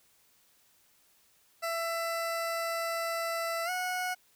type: tone with pitch glide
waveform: 20% pulse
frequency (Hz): 667 to 731.6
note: E5 to F#5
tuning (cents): +20 to -20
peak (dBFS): -26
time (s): 1.62-4.15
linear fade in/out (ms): 20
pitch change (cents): +160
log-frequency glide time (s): 3.65-3.7
effects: white hiss -66 dBFS RMS until 4.35 s